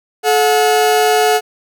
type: tone pair together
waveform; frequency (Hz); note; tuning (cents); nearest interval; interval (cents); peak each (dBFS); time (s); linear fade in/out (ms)
40% pulse; 431.1 / 725; A4 / F#5; -35 / -35; major sixth; 900; -12; 0.23-1.41; 50
effects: none